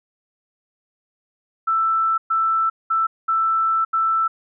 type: tone bursts at uneven times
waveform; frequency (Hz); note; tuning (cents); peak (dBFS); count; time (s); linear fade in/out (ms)
sine; 1326; E6; +10; -16; 5; 1.67-2.18 / 2.3-2.7 / 2.9-3.07 / 3.28-3.85 / 3.93-4.28; 10
effects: none